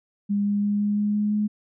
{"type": "tone with pitch steps", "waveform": "sine", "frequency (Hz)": [202.9, 204.1, 205.3, 206.4, 207.6, 208.8, 210.1], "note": ["G#3", "G#3", "G#3", "G#3", "G#3", "G#3", "G#3"], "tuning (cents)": [-40, -30, -20, -10, 0, 10, 20], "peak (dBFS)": -20, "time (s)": [0.29, 1.48], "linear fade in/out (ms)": 20, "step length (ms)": 170, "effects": []}